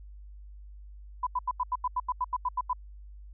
sine tone bursts, 999 Hz, B5, 20 cents sharp, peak -25 dBFS, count 13, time 1.23-2.732 s, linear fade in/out 5 ms, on 38 ms, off 84 ms, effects added 50 Hz sine -44 dBFS peak until 3.33 s

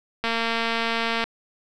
click train, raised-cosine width 0.3 ms, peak -9 dBFS, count 230, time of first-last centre 0.24-1.24 s, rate 229 Hz, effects none

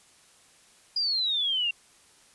sine exponential sweep, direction down, 4922 to 2734 Hz, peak -24 dBFS, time 0.96-1.71 s, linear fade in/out 5 ms, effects white hiss -58 dBFS RMS until 2.34 s + resampled to 24000 Hz

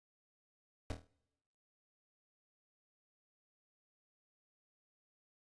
brown noise with echo, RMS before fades -38 dBFS, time 0.9-0.92 s, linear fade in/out 0 ms, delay 25 ms, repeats 6, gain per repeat -6 dB, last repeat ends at 1.07 s, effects noise-tail reverb RT60 1.0 s tail -25 dB re dry + resampled to 22050 Hz

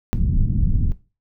pink low-pass noise, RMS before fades -18 dBFS, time 0.13-0.92 s, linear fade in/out 0 ms, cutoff 190 Hz, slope 24 dB/octave, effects noise-tail reverb RT60 0.3 s tail -17 dB re dry

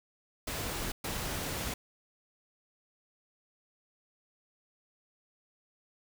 pink noise bursts at uneven times, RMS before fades -36 dBFS, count 2, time 0.47-0.92 / 1.04-1.74 s, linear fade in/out 5 ms, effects none

